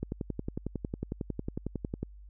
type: click train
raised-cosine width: 3 ms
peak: -20 dBFS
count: 23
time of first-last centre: 0.03-2.03 s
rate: 11 Hz
effects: added 50 Hz sine -47 dBFS peak until 2.29 s